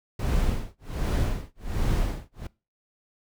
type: noise with tremolo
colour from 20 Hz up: brown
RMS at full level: -23 dBFS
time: 0.19-2.47 s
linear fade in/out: 5 ms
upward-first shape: sine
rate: 1.3 Hz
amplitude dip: 100%
effects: noise-tail reverb RT60 0.3 s tail -22 dB re dry